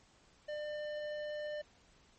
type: tone with hard clipping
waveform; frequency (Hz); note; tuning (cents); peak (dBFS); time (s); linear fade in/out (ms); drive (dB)
sine; 599; D5; +34; -40; 0.48-1.62; 10; 12
effects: pink hiss -66 dBFS RMS until 2.18 s + MP3 32 kbps